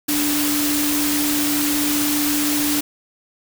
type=tone in noise; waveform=sine; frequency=293.7 Hz; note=D4; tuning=in tune; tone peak=-20 dBFS; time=0.08-2.81 s; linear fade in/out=10 ms; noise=white; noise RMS=-22 dBFS; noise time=0.08-2.81 s; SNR=-1 dB; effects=none